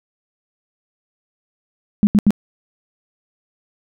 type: tone bursts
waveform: sine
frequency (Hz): 206.3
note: G#3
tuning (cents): -11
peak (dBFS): -8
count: 3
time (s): 2.03-2.306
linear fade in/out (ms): 0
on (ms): 40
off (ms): 78
effects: none